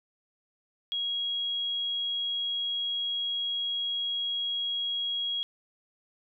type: tone pair in turn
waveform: sine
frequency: 3300 / 3300 Hz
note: G#7 / G#7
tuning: -12 / -12 cents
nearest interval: unison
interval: 0 cents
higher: neither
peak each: -28 dBFS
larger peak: neither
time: 0.92-2.09 / 2.09-5.43 s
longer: second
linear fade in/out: 0 ms
effects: none